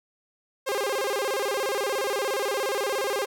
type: tone with vibrato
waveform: sawtooth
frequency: 463.4 Hz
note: A#4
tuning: 10 cents flat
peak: -21 dBFS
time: 0.66-3.26 s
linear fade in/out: 20 ms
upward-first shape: square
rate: 17 Hz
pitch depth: 240 cents each way
effects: none